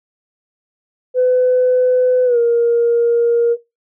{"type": "tone with pitch glide", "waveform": "sine", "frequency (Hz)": [504, 470.2], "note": ["B4", "A#4"], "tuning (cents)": [35, 15], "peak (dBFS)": -9, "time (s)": [1.14, 3.57], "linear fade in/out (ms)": 50, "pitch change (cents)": -120, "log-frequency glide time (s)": [2.25, 2.38], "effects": ["noise-tail reverb RT60 0.2 s tail -18 dB re dry", "tanh soft clip ceiling -6 dBFS"]}